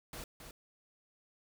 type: noise with echo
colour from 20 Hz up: pink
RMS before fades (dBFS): -45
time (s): 0.13-0.24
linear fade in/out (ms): 2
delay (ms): 270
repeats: 1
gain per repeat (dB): -6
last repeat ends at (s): 0.51
effects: none